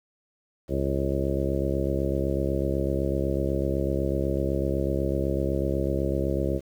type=harmonic tone with a mistuned harmonic; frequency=68 Hz; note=C#2; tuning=33 cents flat; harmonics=1 / 2 / 3 / 4 / 5 / 6 / 7 / 8 / 9; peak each=-29 / -31 / -33 / -35 / -30 / -33 / -36 / -32 / -37 dBFS; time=0.68-6.61 s; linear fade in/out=50 ms; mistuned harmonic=9; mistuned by=+19 cents; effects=9-bit